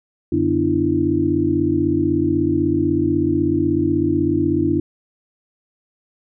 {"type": "tone cluster", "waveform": "sine", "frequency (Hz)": [91.1, 145.9, 252.4, 300.2, 336.4], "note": ["F#2", "D3", "B3", "D4", "E4"], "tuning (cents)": [-26, -11, 38, 38, 35], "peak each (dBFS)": [-25, -26, -25, -19, -19], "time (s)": [0.32, 4.8], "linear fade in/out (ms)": 5, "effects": []}